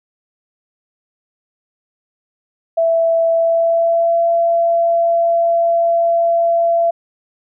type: tone with pitch glide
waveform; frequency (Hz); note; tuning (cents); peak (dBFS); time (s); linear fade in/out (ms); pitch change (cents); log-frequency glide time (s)
sine; 662 to 676.3; E5 to E5; +7 to +44; -11; 2.77-6.91; 10; +37; 3.31-4.25
effects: none